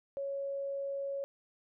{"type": "tone", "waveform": "sine", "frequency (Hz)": 554.4, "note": "C#5", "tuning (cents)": 0, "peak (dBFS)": -34, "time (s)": [0.17, 1.24], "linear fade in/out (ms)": 0, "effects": []}